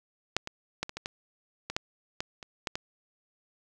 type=clicks; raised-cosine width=0.2 ms; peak=-8 / -19 / -13 / -21 / -19 / -16 / -17 / -11 / -14 / -25 / -13 / -15 dBFS; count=12; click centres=0.366 / 0.474 / 0.83 / 0.894 / 0.97 / 1.059 / 1.7 / 1.765 / 2.205 / 2.428 / 2.672 / 2.755 s; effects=none